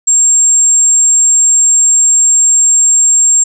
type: tone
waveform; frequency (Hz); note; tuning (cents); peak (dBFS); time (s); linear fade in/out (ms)
sine; 7459; A#8; 0; -5; 0.07-3.44; 10
effects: none